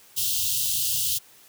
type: band-stop noise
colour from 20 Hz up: white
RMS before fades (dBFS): -25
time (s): 0.16-1.19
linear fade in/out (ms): 20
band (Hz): 150 to 2800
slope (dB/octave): 96
effects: white hiss -53 dBFS RMS until 1.48 s + high-pass 60 Hz 12 dB/octave